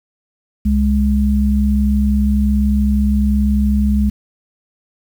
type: tone pair together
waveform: sine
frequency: 66.49 / 207.7 Hz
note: C2 / G#3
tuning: +28 / 0 cents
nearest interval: octave + minor sixth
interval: 1972 cents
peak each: -14 dBFS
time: 0.65-4.1 s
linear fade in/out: 10 ms
effects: 7-bit